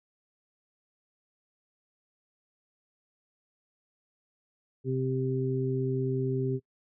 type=harmonic tone; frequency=130.81 Hz; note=C3; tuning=in tune; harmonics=1 / 2 / 3; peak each=-29 / -34 / -31 dBFS; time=4.84-6.6 s; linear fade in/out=50 ms; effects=noise-tail reverb RT60 0.1 s tail -22 dB re dry